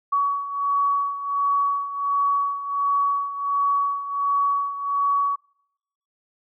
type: beating tone pair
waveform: sine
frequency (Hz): 1128 / 1129.4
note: C#6 / C#6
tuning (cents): +30 / +32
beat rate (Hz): 1.4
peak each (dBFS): -21 / -26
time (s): 0.12-5.36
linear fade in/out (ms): 10
effects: noise-tail reverb RT60 0.8 s tail -25 dB re dry